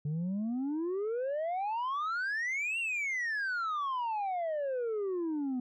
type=exponential two-way sweep; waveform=sine; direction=up then down; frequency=143.9 to 2794 to 245.1 Hz; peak=-28 dBFS; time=0.05-5.6 s; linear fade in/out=5 ms; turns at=2.79 s; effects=tanh soft clip ceiling -30 dBFS